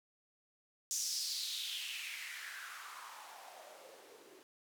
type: noise with band-pass filter sweep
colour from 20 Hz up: blue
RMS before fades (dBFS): -44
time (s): 0.91-4.43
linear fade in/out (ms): 0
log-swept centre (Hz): 6400 to 330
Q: 4
effects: none